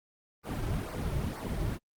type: noise with flanger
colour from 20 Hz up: brown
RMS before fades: -33 dBFS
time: 0.43-1.79 s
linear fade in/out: 50 ms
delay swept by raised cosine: 0.28 to 4.28 ms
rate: 2.1 Hz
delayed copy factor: -0.9
effects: Opus 32 kbps